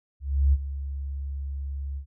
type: tone with ADSR envelope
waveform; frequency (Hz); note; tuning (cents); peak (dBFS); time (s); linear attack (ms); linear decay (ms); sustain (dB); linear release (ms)
sine; 69.3; C#2; 0; -15; 0.2-2.06; 330; 40; -14; 91
effects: none